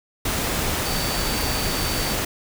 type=tone in noise; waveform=sine; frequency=4572 Hz; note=D8; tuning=47 cents flat; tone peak=-31 dBFS; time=0.85-2.14 s; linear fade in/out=5 ms; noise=pink; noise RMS=-24 dBFS; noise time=0.25-2.25 s; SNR=-10 dB; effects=none